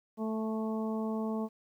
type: harmonic tone with a mistuned harmonic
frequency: 220 Hz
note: A3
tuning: in tune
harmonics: 1 / 2 / 3 / 4 / 5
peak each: -32 / -38 / -42 / -44 / -46 dBFS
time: 0.17-1.49 s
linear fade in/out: 50 ms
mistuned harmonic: 4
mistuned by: -16 cents
effects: 11-bit